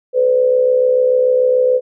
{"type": "tone with amplitude modulation", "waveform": "sine", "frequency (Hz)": 505, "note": "B4", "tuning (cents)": 39, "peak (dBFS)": -7, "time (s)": [0.13, 1.81], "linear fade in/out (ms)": 50, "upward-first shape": "sine", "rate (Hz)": 66.9, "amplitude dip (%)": 60, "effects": []}